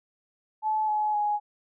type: tone with pitch steps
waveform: sine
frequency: 864 / 848.7 / 833.6 Hz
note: A5 / G#5 / G#5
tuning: -32 / +37 / +6 cents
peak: -23 dBFS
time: 0.62-1.4 s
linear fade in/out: 50 ms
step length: 260 ms
effects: none